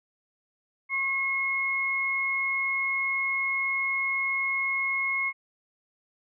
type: tone pair together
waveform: sine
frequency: 1085.8 / 2164 Hz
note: C#6 / C#7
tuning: -36 / -42 cents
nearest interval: octave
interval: 1194 cents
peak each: -34 / -25 dBFS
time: 0.89-5.33 s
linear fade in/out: 50 ms
effects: none